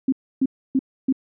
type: tone bursts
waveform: sine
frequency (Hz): 265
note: C4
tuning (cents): +22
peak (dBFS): -15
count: 4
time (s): 0.08-1.126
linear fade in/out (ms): 5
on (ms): 44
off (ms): 290
effects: none